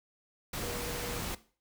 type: tone in noise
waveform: sine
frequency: 481.1 Hz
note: B4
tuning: 45 cents flat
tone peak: -42 dBFS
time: 0.63-1.19 s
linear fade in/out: 5 ms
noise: pink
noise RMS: -37 dBFS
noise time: 0.53-1.35 s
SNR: -8 dB
effects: noise-tail reverb RT60 0.4 s tail -17 dB re dry